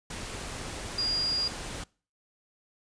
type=tone in noise; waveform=sine; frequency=4837 Hz; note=D#8; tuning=50 cents flat; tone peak=-26 dBFS; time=0.98-1.48 s; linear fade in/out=5 ms; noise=pink; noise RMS=-38 dBFS; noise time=0.1-1.84 s; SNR=+9 dB; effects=noise-tail reverb RT60 0.4 s tail -24 dB re dry + resampled to 22050 Hz